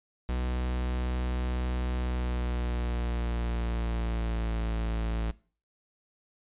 45% pulse tone with pitch glide, 62 to 55.88 Hz, B1 to A1, +7 to +27 cents, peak -28 dBFS, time 0.29-5.31 s, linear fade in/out 0 ms, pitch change -180 cents, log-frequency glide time 2.02-4.62 s, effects noise-tail reverb RT60 0.4 s tail -21 dB re dry + resampled to 8000 Hz

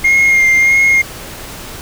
sine tone with vibrato, 2129 Hz, C7, 30 cents sharp, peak -4 dBFS, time 0.04-1.02 s, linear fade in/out 10 ms, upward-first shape sine, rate 1.6 Hz, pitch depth 22 cents each way, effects tanh soft clip ceiling -6 dBFS + pink hiss -29 dBFS RMS until 1.81 s

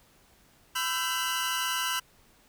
sawtooth tone cluster, 1005 / 1336 / 1554 / 2890 Hz, B5 / E6 / G6 / F#7, +30 / +23 / -16 / -41 cents, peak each -30 dBFS, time 0.75-2 s, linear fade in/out 10 ms, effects pink hiss -61 dBFS RMS until 2.48 s

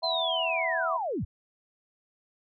sine chord, E suspended second, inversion none, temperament equal, 659.3 / 740 / 987.8 Hz, E5 / F#5 / B5, 0 / 0 / 0 cents, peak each -30 / -34 / -34 dBFS, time 0.02-0.98 s, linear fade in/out 20 ms
sine linear sweep, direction down, 4186 to 46.25 Hz, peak -28 dBFS, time 0.03-1.25 s, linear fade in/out 10 ms
effects none

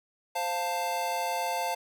square chord, F major, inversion second, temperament equal with one note detuned, 523.3 / 698.5 / 887.7 Hz, C5 / F5 / A5, 0 / 0 / +15 cents, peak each -37 / -33 / -32 dBFS, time 0.35-1.75 s, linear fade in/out 10 ms, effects none

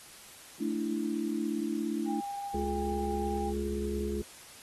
sine chord, A suspended fourth, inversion none, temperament equal with one note detuned, 220 / 293.7 / 330.8 Hz, A3 / D4 / E4, 0 / 0 / +6 cents, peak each -34 dBFS, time 0.6-2.21 s, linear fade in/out 10 ms
sine tone, 803 Hz, G5, 41 cents sharp, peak -35 dBFS, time 2.05-3.53 s, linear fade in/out 50 ms
harmonic tone, 70.1 Hz, C#2, 20 cents sharp, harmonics 1 / 3 / 5 / 6, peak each -36 / -36 / -36 / -36 dBFS, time 2.54-4.22 s, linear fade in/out 5 ms
effects white hiss -51 dBFS RMS until 4.62 s + AAC 32 kbps

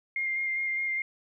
sine tone with vibrato, 2117 Hz, C7, 20 cents sharp, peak -27 dBFS, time 0.16-1.02 s, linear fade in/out 2 ms, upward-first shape square, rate 4.9 Hz, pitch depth 12 cents each way, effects none

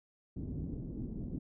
white low-pass noise, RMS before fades -40 dBFS, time 0.36-1.39 s, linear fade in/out 10 ms, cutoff 280 Hz, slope 24 dB/octave, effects none

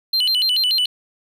triangle tone with vibrato, 3520 Hz, A7, in tune, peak -14 dBFS, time 0.13-0.86 s, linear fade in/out 5 ms, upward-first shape square, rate 6.9 Hz, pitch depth 290 cents each way, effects none

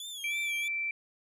sawtooth tone with vibrato, 3400 Hz, G#7, 40 cents sharp, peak -36 dBFS, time 0-0.68 s, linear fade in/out 2 ms, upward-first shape sine, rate 3.1 Hz, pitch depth 96 cents each way
sine tone, 2337 Hz, D7, 9 cents flat, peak -30 dBFS, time 0.24-0.91 s, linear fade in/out 2 ms
effects resampled to 32000 Hz

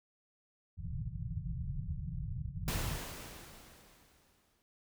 white low-pass noise, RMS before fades -39 dBFS, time 0.77-2.97 s, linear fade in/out 20 ms, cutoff 170 Hz, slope 96 dB/octave
pink noise with exponential decay, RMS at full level -36 dBFS, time 2.68-4.62 s, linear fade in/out 0 ms, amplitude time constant 420 ms
effects none

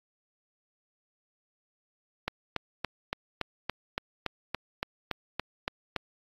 click train, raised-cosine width 0.3 ms, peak -13 dBFS, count 14, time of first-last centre 2.28-5.963 s, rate 3.53 Hz, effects AAC 32 kbps

